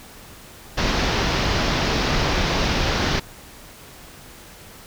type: low-pass noise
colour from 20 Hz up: pink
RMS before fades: -21 dBFS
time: 0.77-3.2 s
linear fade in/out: 10 ms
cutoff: 5800 Hz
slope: 48 dB/octave
effects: pink hiss -43 dBFS RMS until 4.86 s